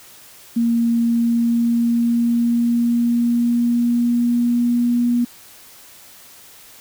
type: tone with pitch glide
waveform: sine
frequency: 233.1 to 240.5 Hz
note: A#3 to B3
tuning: 0 to -46 cents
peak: -14 dBFS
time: 0.56-5.25 s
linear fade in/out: 10 ms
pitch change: +54 cents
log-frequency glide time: 0.94-5.06 s
effects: white hiss -44 dBFS RMS until 6.8 s